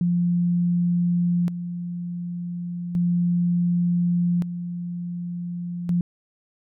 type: tone with tremolo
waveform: sine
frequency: 174.61 Hz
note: F3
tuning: in tune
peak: -18 dBFS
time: 0.01-6.01 s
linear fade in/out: 2 ms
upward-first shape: square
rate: 0.34 Hz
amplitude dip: 65%
effects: none